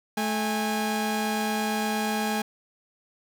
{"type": "tone pair together", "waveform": "sawtooth", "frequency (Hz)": [216.9, 818.9], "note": ["A3", "G#5"], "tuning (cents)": [-25, -25], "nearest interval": "octave + major seventh", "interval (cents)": 2300, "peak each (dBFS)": [-23, -25], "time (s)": [0.17, 2.42], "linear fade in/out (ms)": 5, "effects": []}